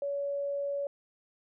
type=tone; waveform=sine; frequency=565 Hz; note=C#5; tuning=33 cents sharp; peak=-30 dBFS; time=0.02-0.87 s; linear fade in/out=2 ms; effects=none